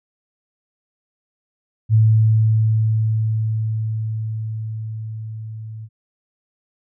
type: tone with level ramp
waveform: sine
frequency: 110 Hz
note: A2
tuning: in tune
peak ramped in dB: -9 to -30 dBFS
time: 1.89-5.89 s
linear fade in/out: 50 ms
effects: none